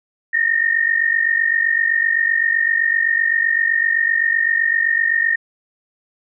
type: tone pair together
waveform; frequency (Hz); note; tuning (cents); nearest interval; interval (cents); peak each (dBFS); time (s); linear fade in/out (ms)
sine; 1816.9 / 1864.7; A#6 / A#6; -45 / 0; unison; 45; -17; 0.33-5.36; 10
effects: none